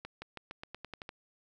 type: accelerating click train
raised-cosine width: 0.3 ms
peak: -26 dBFS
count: 10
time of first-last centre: 0.05-1.091 s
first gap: 170 ms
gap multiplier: 0.9
effects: none